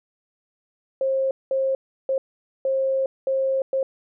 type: tone bursts at uneven times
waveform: sine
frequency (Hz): 534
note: C5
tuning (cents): +35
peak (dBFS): -19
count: 6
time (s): 1.01-1.31 / 1.51-1.75 / 2.09-2.18 / 2.65-3.06 / 3.27-3.62 / 3.73-3.83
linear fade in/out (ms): 2
effects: none